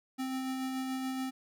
square tone with tremolo, 261.6 Hz, C4, in tune, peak -33 dBFS, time 0.18-1.31 s, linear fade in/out 20 ms, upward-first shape sine, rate 7 Hz, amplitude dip 25%, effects none

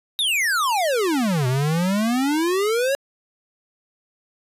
square exponential two-way sweep, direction down then up, 3817 to 123.4 to 566 Hz, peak -19 dBFS, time 0.19-2.95 s, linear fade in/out 0 ms, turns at 1.47 s, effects resampled to 32000 Hz

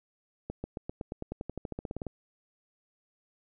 accelerating click train, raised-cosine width 2 ms, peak -22 dBFS, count 19, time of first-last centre 0.5-2.067 s, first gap 140 ms, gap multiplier 0.94, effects none

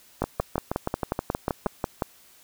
two click trains, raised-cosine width 1 ms, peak -11 / -10 dBFS, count 10 / 11, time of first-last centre 0.24-1.666 / 0.22-2.022 s, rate 6.31 / 5.55 Hz, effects white hiss -55 dBFS RMS until 2.43 s

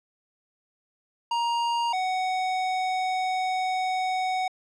square tone pair in turn, 939 / 745.3 Hz, A#5 / F#5, +12 / +12 cents, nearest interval major third, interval 400 cents, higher first, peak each -24 / -25 dBFS, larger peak first, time 1.31-1.93 / 1.93-4.48 s, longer second, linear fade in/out 5 ms, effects low-pass 5000 Hz 12 dB/octave

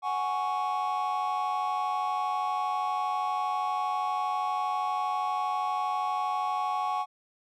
triangle chord, F# suspended second, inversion none, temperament just, 740 / 832.5 / 1110 Hz, F#5 / G#5 / C#6, 0 / +4 / +2 cents, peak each -29 / -29 / -28 dBFS, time 0.02-7.06 s, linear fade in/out 50 ms, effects tanh soft clip ceiling -20 dBFS

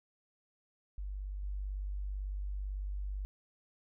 sine tone with level steps, 49 Hz, G1, in tune, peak -37 / -35 dBFS, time 0.98-3.25 s, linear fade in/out 0 ms, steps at 1.43 s, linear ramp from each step 5 ms, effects none

